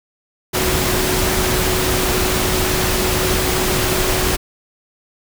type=tone in noise; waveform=sine; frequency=370 Hz; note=F#4; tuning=in tune; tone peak=-22 dBFS; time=0.53-4.37 s; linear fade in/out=20 ms; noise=pink; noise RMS=-18 dBFS; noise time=0.53-4.37 s; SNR=-7 dB; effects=none